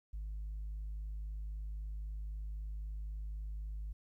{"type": "tone", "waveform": "sine", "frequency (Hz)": 51.91, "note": "G#1", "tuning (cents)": 0, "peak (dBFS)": -37, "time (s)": [0.13, 3.93], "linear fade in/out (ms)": 10, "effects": ["tanh soft clip ceiling -37 dBFS", "13-bit"]}